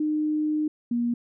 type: tone pair in turn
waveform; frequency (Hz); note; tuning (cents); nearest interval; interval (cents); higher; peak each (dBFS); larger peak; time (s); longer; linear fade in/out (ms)
sine; 305 / 238.1; D#4 / A#3; -34 / +37; major third; 429; first; -22; neither; 0-0.68 / 0.91-1.14; first; 5
effects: none